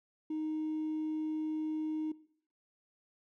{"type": "tone with hard clipping", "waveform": "triangle", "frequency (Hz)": 311.1, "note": "D#4", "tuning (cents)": 0, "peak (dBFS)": -33, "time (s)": [0.3, 2.12], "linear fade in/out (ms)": 5, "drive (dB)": 2, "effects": ["noise-tail reverb RT60 0.6 s tail -19 dB re dry"]}